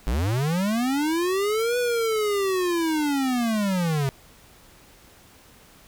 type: linear two-way sweep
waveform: square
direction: up then down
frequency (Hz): 49 to 493.9 to 132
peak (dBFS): -22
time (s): 0.07-4.09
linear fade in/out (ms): 0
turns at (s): 1.78
effects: pink hiss -52 dBFS RMS until 5.87 s